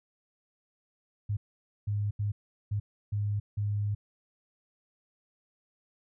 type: tone bursts at uneven times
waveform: sine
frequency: 103.2 Hz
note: G#2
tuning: 10 cents flat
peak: -27 dBFS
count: 6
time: 1.29-1.37 / 1.87-2.11 / 2.19-2.32 / 2.71-2.8 / 3.12-3.4 / 3.57-3.95 s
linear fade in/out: 10 ms
effects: none